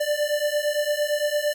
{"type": "beating tone pair", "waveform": "square", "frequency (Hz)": [587, 595.8], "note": ["D5", "D5"], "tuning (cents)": [-1, 25], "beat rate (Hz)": 8.8, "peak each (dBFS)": [-26, -25], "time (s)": [0, 1.54], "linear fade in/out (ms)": 10, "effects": []}